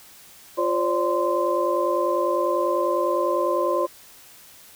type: tone cluster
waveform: sine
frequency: 350.4 / 531 / 581 / 1037 Hz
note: F4 / C5 / D5 / C6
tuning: +6 / +25 / -19 / -16 cents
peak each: -25 dBFS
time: 0.57-3.87 s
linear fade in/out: 20 ms
effects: white hiss -48 dBFS RMS until 4.75 s